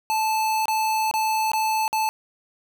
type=tone with dropouts; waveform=square; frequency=874 Hz; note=A5; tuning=12 cents flat; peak=-21 dBFS; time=0.1-2.09 s; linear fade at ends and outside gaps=0 ms; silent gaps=0.656-0.682 / 1.112-1.139 / 1.517-1.534 / 1.879-1.929 s; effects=none